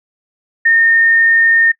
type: tone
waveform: sine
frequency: 1828 Hz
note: A#6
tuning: 34 cents flat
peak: -7 dBFS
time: 0.65-1.72 s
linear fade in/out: 10 ms
effects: noise-tail reverb RT60 0.1 s tail -22 dB re dry